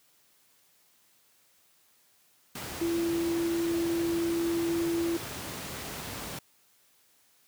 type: tone in noise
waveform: sine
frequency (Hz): 336.6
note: E4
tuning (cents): +36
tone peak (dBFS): -26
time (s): 2.81-5.17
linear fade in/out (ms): 5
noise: pink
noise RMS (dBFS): -38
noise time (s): 2.55-6.39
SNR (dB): +9
effects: white hiss -65 dBFS RMS until 7.47 s + high-pass 80 Hz 12 dB/octave